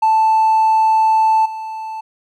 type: tone with level steps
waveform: triangle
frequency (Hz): 880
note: A5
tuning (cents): 0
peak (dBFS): -7 / -22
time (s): 0.02-2.01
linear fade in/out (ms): 10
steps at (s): 1.45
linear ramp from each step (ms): 10
effects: tanh soft clip ceiling -6 dBFS